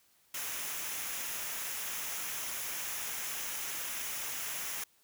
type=noise with comb filter; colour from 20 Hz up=white; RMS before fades=-38 dBFS; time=0.34-4.84 s; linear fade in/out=5 ms; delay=0.23 ms; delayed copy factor=-0.5; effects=white hiss -68 dBFS RMS until 5.03 s